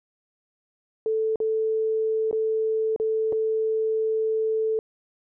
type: tone with dropouts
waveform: sine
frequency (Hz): 440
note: A4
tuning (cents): 0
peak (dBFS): -21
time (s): 1.06-4.79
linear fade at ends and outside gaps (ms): 1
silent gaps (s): 1.358-1.402 / 2.312-2.328 / 2.962-2.999 / 3.324-3.328
effects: none